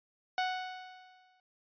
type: tone with exponential decay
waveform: sawtooth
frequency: 740 Hz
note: F#5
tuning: in tune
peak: -24 dBFS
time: 0.38-1.4 s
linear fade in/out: 1 ms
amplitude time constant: 220 ms
effects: resampled to 11025 Hz